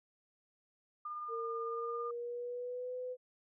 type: tone with tremolo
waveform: sine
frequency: 1209 Hz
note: D6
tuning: 50 cents sharp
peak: -38 dBFS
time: 1.05-2.11 s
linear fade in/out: 5 ms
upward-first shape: triangle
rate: 18 Hz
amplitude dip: 30%
type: tone with pitch glide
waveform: sine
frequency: 458.5 to 502.9 Hz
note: A#4 to B4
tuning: -29 to +31 cents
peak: -38 dBFS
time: 1.28-3.17 s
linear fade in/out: 50 ms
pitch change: +160 cents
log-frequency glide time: 1.64-2.95 s
effects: none